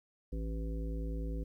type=harmonic tone; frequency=55 Hz; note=A1; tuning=in tune; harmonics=1 / 3 / 5 / 7 / 9; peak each=-35 / -44 / -45 / -50 / -49 dBFS; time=0.32-1.44 s; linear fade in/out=10 ms; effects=12-bit